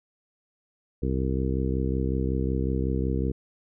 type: harmonic tone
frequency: 65.41 Hz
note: C2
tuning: in tune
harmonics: 1 / 2 / 3 / 4 / 5 / 6 / 7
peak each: -27 / -30 / -32 / -33 / -34 / -35 / -35 dBFS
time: 1.02-3.32 s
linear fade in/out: 10 ms
effects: none